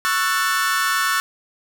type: chord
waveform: 40% pulse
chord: F# minor seventh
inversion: second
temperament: just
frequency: 1110 / 1332 / 1480 / 1776 Hz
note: C#6 / E6 / F#6 / A6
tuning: +2 / +18 / 0 / +16 cents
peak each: -23 dBFS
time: 0.05-1.2 s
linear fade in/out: 0 ms
effects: none